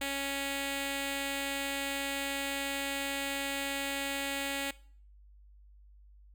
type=tone with notch filter; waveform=5% pulse; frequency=277.2 Hz; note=C#4; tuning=in tune; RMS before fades=-35 dBFS; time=0.01-4.71 s; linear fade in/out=5 ms; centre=1200 Hz; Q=1.8; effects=noise-tail reverb RT60 0.5 s tail -20 dB re dry + added 50 Hz sine -54 dBFS peak until 6.34 s